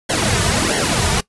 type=noise with flanger; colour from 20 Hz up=pink; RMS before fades=-17 dBFS; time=0.09-1.21 s; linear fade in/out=10 ms; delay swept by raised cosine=0.8 to 3.8 ms; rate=1.5 Hz; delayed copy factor=-0.85; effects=noise-tail reverb RT60 0.1 s tail -20 dB re dry + resampled to 24000 Hz